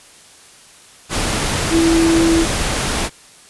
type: tone in noise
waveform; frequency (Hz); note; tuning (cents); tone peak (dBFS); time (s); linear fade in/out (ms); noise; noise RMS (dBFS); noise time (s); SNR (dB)
sine; 330; E4; +2; -11; 1.7-2.46; 50; pink; -19; 1.09-3.1; +5
effects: white hiss -44 dBFS RMS until 3.49 s + resampled to 24000 Hz